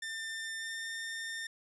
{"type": "tone with pitch glide", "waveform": "sawtooth", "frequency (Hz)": [1795, 1811.7], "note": ["A6", "A#6"], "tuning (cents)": [34, -50], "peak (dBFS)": -34, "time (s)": [0.02, 1.47], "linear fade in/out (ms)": 5, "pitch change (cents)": 16, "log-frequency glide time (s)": [0.38, 0.93], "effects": ["resampled to 24000 Hz"]}